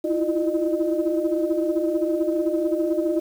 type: tone cluster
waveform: sine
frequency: 322.6 / 334.1 / 349.7 / 607 Hz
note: E4 / E4 / F4 / D#5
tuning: -37 / +23 / +2 / -43 cents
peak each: -25 dBFS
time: 0.04-3.2 s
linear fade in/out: 10 ms
effects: tanh soft clip ceiling -11 dBFS + 8-bit